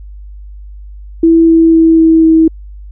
sine tone with pitch steps, 329.6 / 327.7 / 325.8 / 323.9 / 322.1 Hz, E4 / E4 / E4 / E4 / E4, 0 / -10 / -20 / -30 / -40 cents, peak -3 dBFS, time 1.23-2.48 s, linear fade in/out 5 ms, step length 250 ms, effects added 50 Hz sine -27 dBFS peak until 2.91 s

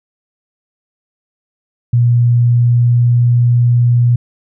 sine tone with pitch glide, 120 to 120.7 Hz, B2 to B2, -49 to -39 cents, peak -7 dBFS, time 1.93-4.16 s, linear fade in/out 5 ms, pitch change +10 cents, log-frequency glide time 2.37-3.25 s, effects none

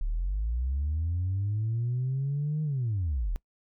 sine linear two-way sweep, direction up then down, 34.2 to 155.56 to 34.2 Hz, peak -25 dBFS, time 0.01-3.36 s, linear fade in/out 0 ms, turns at 2.63 s, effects noise-tail reverb RT60 0.1 s tail -23 dB re dry + tanh soft clip ceiling -23 dBFS

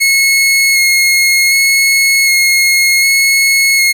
sawtooth tone with vibrato, 2170 Hz, C#7, 37 cents flat, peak -4 dBFS, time 0-3.93 s, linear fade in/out 20 ms, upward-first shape square, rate 0.66 Hz, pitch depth 10 cents each way, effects none

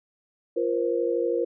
sine tone cluster, 346.6 / 474.5 / 527 Hz, F4 / A#4 / C5, -13 / +31 / +12 cents, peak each -27 / -25 / -29 dBFS, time 0.56-1.45 s, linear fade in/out 10 ms, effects none

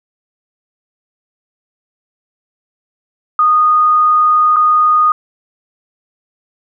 sine tone with dropouts, 1234 Hz, D#6, 15 cents flat, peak -7 dBFS, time 3.39-5.12 s, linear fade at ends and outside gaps 2 ms, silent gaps 4.561-4.566 s, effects none

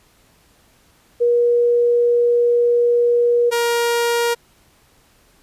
sine / sawtooth tone pair in turn, 478.4 / 471.8 Hz, A#4 / A#4, +45 / +21 cents, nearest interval unison, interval 24 cents, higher first, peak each -12 dBFS, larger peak neither, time 1.2-3.51 / 3.51-4.35 s, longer first, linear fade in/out 20 ms, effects pink hiss -55 dBFS RMS until 5.42 s + resampled to 32000 Hz

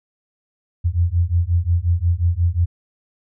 sine beating tone pair, 83.8 / 89.4 Hz, E2 / F2, +29 / +41 cents, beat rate 5.6 Hz, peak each -18 dBFS, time 0.84-2.66 s, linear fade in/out 20 ms, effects none

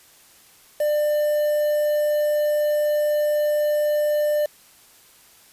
triangle tone with quantisation, 596 Hz, D5, 25 cents sharp, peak -16 dBFS, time 0.8-4.46 s, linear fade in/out 5 ms, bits 6, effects white hiss -52 dBFS RMS until 5.52 s + resampled to 32000 Hz

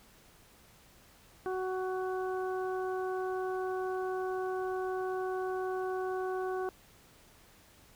harmonic tone, 373 Hz, F#4, 14 cents sharp, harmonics 1 / 2 / 3 / 4, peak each -33 / -39 / -43 / -45 dBFS, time 1.46-6.69 s, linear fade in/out 0 ms, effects pink hiss -60 dBFS RMS until 7.95 s

